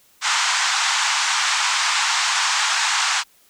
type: band-pass noise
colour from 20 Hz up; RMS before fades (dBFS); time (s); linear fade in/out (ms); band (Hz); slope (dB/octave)
pink; -20; 0.21-3.24; 50; 860 to 7900; 48
effects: white hiss -56 dBFS RMS until 3.49 s